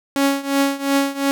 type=tone with tremolo; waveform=sawtooth; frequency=277.2 Hz; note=C#4; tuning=in tune; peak=-9 dBFS; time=0.16-1.31 s; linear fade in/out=0 ms; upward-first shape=triangle; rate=2.8 Hz; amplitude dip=90%; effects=none